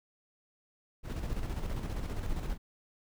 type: noise with tremolo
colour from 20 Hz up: brown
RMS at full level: -33 dBFS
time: 1.03-2.58 s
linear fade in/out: 50 ms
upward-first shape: square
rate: 15 Hz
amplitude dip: 45%
effects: none